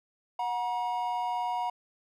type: tone pair together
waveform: triangle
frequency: 730 / 953.5 Hz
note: F#5 / A#5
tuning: -24 / +39 cents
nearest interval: perfect fourth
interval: 463 cents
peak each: -30 / -29 dBFS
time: 0.39-1.7 s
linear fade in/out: 5 ms
effects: none